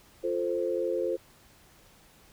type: chord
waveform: sine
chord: F major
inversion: none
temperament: equal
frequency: 349.2 / 440 / 523.3 Hz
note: F4 / A4 / C5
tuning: 0 / 0 / 0 cents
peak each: -31 / -32 / -30 dBFS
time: 0.23-1.17 s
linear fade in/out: 20 ms
effects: pink hiss -58 dBFS RMS until 2.32 s